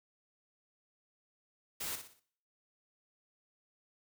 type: noise with echo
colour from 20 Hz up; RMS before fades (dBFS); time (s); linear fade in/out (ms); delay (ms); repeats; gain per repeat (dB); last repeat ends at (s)
white; -39; 1.8-1.96; 10; 60; 4; -8; 2.2
effects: noise-tail reverb RT60 0.6 s tail -21 dB re dry